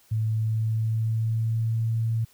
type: tone with pitch glide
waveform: sine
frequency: 110 to 113.29 Hz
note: A2 to A#2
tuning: 0 to -49 cents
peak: -22 dBFS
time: 0.11-2.25 s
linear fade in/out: 10 ms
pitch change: +51 cents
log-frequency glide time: 0.3-1.81 s
effects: white hiss -59 dBFS RMS until 2.33 s